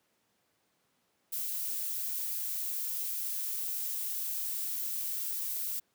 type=noise with high-pass filter sweep; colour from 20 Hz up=violet; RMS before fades=-35 dBFS; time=1.32-5.8 s; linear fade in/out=10 ms; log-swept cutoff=1200 to 260 Hz; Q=0.75; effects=pink hiss -74 dBFS RMS until 5.94 s + high-pass 150 Hz 12 dB/octave